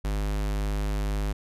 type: tone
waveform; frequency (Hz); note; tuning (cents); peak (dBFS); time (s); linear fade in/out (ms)
square; 51; G#1; -31; -26; 0.04-1.33; 10
effects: resampled to 32000 Hz